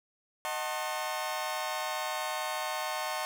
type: chord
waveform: sawtooth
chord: D# diminished seventh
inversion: none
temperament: just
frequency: 622.3 / 746.7 / 896 / 1075.3 Hz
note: D#5 / F#5 / A5 / C6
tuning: 0 / +16 / +31 / +47 cents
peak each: -34 dBFS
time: 0.45-3.25 s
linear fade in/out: 0 ms
effects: none